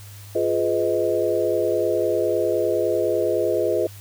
sine chord, F half-diminished seventh, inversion none, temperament just, 349.2 / 419.1 / 502.9 / 628.6 Hz, F4 / Ab4 / Cb5 / Eb5, 0 / +16 / +31 / +18 cents, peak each -24 dBFS, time 0.35-3.87 s, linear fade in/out 5 ms, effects added 101 Hz sine -39 dBFS peak until 4 s + white hiss -46 dBFS RMS until 4 s

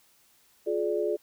sine chord, D diminished, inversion first, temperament just, 352.4 / 422.9 / 587.3 Hz, F4 / Ab4 / D5, +16 / +31 / 0 cents, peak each -30 / -28 / -31 dBFS, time 0.66-1.17 s, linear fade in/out 20 ms, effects white hiss -63 dBFS RMS until 1.22 s

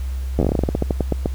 slowing click train, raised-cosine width 2 ms, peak -5 dBFS, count 18, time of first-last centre 0.39-1.259 s, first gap 11 ms, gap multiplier 1.17, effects added 65 Hz sine -22 dBFS peak until 1.34 s + pink hiss -45 dBFS RMS until 1.34 s

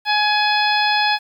harmonic tone with a mistuned harmonic, 840 Hz, G#5, 19 cents sharp, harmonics 1 / 2 / 3 / 4 / 5 / 6, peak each -18 / -21 / -23 / -24 / -25 / -26 dBFS, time 0.05-1.19 s, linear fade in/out 50 ms, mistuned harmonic 4, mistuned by +18 cents, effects 8-bit

